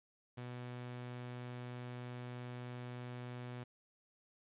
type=tone; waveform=sawtooth; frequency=123.2 Hz; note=B2; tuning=4 cents flat; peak=-40 dBFS; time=0.37-3.64 s; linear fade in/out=10 ms; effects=resampled to 8000 Hz + 11-bit